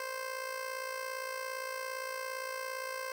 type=tone with amplitude modulation; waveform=15% pulse; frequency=523.3 Hz; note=C5; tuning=in tune; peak=-28 dBFS; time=0-3.12 s; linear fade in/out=2 ms; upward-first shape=sine; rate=57.5 Hz; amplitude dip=60%; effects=none